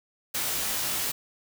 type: noise with comb filter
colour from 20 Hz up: white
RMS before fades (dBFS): -29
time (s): 0.34-1.12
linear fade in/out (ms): 10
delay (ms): 19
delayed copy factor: +0.95
effects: none